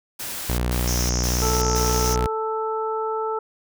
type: noise bursts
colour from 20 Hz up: white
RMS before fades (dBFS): -31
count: 4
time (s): 0.19-2.14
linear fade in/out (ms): 10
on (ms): 390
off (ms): 130
type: tone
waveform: sawtooth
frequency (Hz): 60.8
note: B1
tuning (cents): -26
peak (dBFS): -17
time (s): 0.49-2.27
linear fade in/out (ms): 5
type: band-pass noise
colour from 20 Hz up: white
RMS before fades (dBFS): -29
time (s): 0.87-2.16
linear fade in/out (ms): 10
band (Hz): 5200 to 6600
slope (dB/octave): 96
type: harmonic tone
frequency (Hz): 440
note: A4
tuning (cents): 0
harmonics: 1 / 2 / 3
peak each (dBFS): -25 / -28 / -29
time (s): 1.42-3.39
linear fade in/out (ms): 5
effects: none